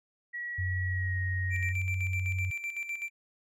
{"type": "tone with pitch glide", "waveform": "sine", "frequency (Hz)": [1922, 1873.8], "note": ["B6", "A#6"], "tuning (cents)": [-48, 8], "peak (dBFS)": -34, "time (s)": [0.33, 1.73], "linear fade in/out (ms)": 20, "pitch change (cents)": -44, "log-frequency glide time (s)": [0.85, 1.19]}
{"type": "tone", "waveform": "sine", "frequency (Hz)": 92.5, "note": "F#2", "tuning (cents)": 0, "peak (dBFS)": -29, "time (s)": [0.58, 2.51], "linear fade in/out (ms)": 10}
{"type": "tone with tremolo", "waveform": "triangle", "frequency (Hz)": 2349, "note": "D7", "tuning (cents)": 0, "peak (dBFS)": -30, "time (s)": [1.5, 3.1], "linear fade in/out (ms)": 50, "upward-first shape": "square", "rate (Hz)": 7.9, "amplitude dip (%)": 60}
{"effects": []}